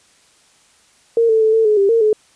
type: tone with pitch steps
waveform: sine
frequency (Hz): 461.4 / 443.4 / 438.1 / 447.1 / 424.6 / 395.9 / 458.2 / 428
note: A#4 / A4 / A4 / A4 / G#4 / G4 / A#4 / A4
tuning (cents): -18 / +13 / -7 / +28 / +38 / +17 / -30 / -48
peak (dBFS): -10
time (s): 1.17-2.13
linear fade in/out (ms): 2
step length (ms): 120
effects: white hiss -53 dBFS RMS until 2.35 s + resampled to 22050 Hz